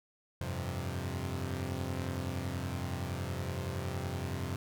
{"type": "chord", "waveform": "sawtooth", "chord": "F suspended second", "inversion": "none", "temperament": "equal", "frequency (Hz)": [87.31, 98, 130.81], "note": ["F2", "G2", "C3"], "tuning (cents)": [0, 0, 0], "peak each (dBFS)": [-34, -36, -35], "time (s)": [0.41, 4.56], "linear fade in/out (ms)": 0, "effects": []}